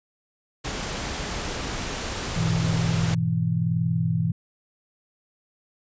pink noise, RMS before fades -30 dBFS, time 0.64-3.15 s, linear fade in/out 10 ms
sine chord, E major, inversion first, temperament just, 103.01 / 123.61 / 164.81 Hz, G#2 / B2 / E3, -14 / +2 / 0 cents, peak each -28 / -26 / -23 dBFS, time 2.36-4.32 s, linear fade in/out 5 ms
effects resampled to 16000 Hz

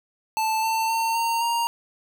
square tone with pitch steps, 880 / 893.3 / 906.8 / 920.6 / 934.5 Hz, A5 / A5 / A#5 / A#5 / A#5, 0 / +26 / -48 / -22 / +4 cents, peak -22 dBFS, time 0.37-1.67 s, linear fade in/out 0 ms, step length 260 ms, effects none

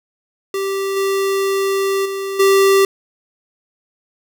square tone with level steps, 390.7 Hz, G4, 6 cents flat, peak -19 / -16 / -22 / -10 dBFS, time 0.54-2.85 s, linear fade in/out 2 ms, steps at 0.96 / 2.05 / 2.39 s, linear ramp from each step 10 ms, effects none

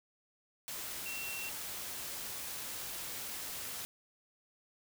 sine tone in noise, 2719 Hz, F7, 47 cents flat, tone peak -41 dBFS, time 1.06-1.49 s, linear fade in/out 0 ms, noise white, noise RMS -42 dBFS, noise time 0.68-3.85 s, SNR -2 dB, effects none

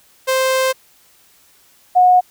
sawtooth / sine tone pair in turn, 523.3 / 727.6 Hz, C5 / F#5, 0 / -29 cents, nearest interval tritone, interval 571 cents, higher second, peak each -10 / -7 dBFS, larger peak second, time 0.27-0.73 / 1.95-2.21 s, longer first, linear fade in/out 20 ms, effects white hiss -52 dBFS RMS until 2.3 s

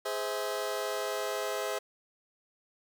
sawtooth chord, Ab augmented, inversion none, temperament just, 415.3 / 519.1 / 648.9 Hz, Ab4 / C5 / E5, 0 / -14 / -27 cents, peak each -32 dBFS, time 0.05-1.79 s, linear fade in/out 10 ms, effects none

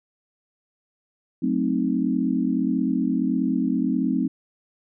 sine chord, F# diminished seventh, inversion none, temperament equal, 185 / 220 / 261.6 / 311.1 Hz, F#3 / A3 / C4 / Eb4, 0 / 0 / 0 / 0 cents, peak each -27 / -26 / -23 / -27 dBFS, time 1.42-4.28 s, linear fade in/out 10 ms, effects none

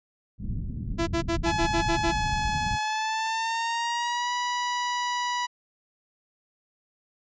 pink low-pass noise, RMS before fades -31 dBFS, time 0.38-2.79 s, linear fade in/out 50 ms, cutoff 210 Hz, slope 24 dB/octave
sawtooth tone bursts, 335.1 Hz, E4, 29 cents sharp, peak -20 dBFS, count 8, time 0.98-2.123 s, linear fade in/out 20 ms, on 93 ms, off 57 ms
sawtooth tone with pitch glide, 851 to 977.5 Hz, G#5 to B5, +42 to -18 cents, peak -22 dBFS, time 1.45-5.47 s, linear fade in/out 20 ms, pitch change +240 cents, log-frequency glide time 2.77-4.32 s
effects resampled to 16000 Hz

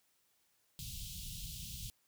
pink band-stop noise, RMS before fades -45 dBFS, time 0.79-1.9 s, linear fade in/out 0 ms, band 180 to 2900 Hz, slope 48 dB/octave, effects white hiss -75 dBFS RMS until 2.07 s

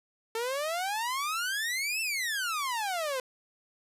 sawtooth exponential two-way sweep, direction up then down, 442.8 to 2700 to 498.6 Hz, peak -26 dBFS, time 0.35-3.2 s, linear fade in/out 2 ms, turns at 2.01 s, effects resampled to 32000 Hz

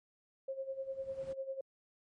sine tone with tremolo, 536 Hz, C5, 42 cents sharp, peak -35 dBFS, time 0.48-1.61 s, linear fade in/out 5 ms, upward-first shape sine, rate 10 Hz, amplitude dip 75%
brown noise with exponential growth, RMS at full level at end -45 dBFS, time 0.5-1.33 s, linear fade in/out 5 ms, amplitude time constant 180 ms
effects high-pass 80 Hz 12 dB/octave + MP3 48 kbps

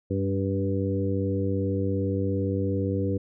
harmonic tone with a mistuned harmonic, 97.5 Hz, G2, 9 cents flat, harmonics 1 / 2 / 3 / 4 / 5, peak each -27 / -31 / -30 / -33 / -31 dBFS, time 0.1-3.18 s, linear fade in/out 10 ms, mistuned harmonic 3, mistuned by -17 cents, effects none

